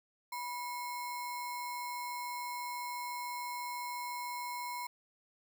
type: tone with sample-and-hold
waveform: sine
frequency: 977 Hz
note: B5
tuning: 19 cents flat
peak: -37 dBFS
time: 0.32-4.87 s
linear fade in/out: 5 ms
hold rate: 3150 Hz
effects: none